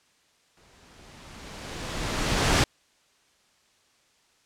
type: noise with exponential growth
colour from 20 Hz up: pink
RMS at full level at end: -19 dBFS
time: 0.57-2.64 s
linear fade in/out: 2 ms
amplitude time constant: 450 ms
effects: white hiss -64 dBFS RMS until 4.45 s + low-pass 7000 Hz 12 dB/octave